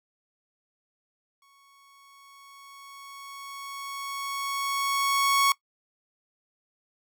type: tone with exponential growth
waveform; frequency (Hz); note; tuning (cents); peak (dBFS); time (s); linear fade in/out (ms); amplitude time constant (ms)
sawtooth; 1108.7; C#6; 0; -15; 1.42-5.52; 2; 890
effects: noise-tail reverb RT60 0.1 s tail -21 dB re dry